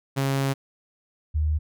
sawtooth / sine tone pair in turn, 136.5 / 76.61 Hz, C#3 / D#2, -26 / -26 cents, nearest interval minor seventh, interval 1000 cents, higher first, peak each -18 / -20 dBFS, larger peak first, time 0.16-0.54 / 1.34-1.59 s, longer first, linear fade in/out 20 ms, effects none

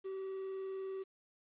triangle tone with vibrato, 383.8 Hz, G4, 37 cents flat, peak -37 dBFS, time 0.04-1.04 s, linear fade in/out 20 ms, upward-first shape square, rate 20 Hz, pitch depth 9 cents each way, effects resampled to 8000 Hz + 11-bit

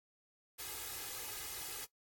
white noise with comb filter, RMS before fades -44 dBFS, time 0.58-1.86 s, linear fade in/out 20 ms, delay 2.4 ms, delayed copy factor +0.7, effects noise-tail reverb RT60 0.1 s tail -17 dB re dry + AAC 64 kbps

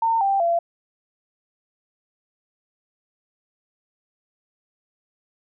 sine tone with pitch steps, 909 / 786.8 / 681 Hz, A#5 / G5 / F5, -44 / +6 / -44 cents, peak -17 dBFS, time 0.02-0.59 s, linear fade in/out 5 ms, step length 190 ms, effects none

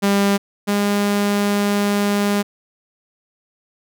sawtooth tone pair in turn, 200 / 203.6 Hz, G3 / G#3, +35 / -34 cents, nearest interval unison, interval 31 cents, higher second, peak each -10 / -12 dBFS, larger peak first, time 0.02-0.38 / 0.67-2.43 s, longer second, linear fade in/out 20 ms, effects none

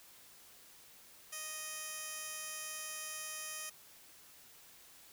15% pulse tone with band-pass filter, 622.3 Hz, D#5, in tune, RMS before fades -44 dBFS, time 1.32-3.7 s, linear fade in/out 10 ms, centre 10000 Hz, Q 0.8, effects white hiss -59 dBFS RMS until 5.12 s

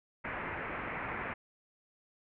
white low-pass noise, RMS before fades -39 dBFS, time 0.24-1.34 s, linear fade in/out 10 ms, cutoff 2300 Hz, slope 48 dB/octave, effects none

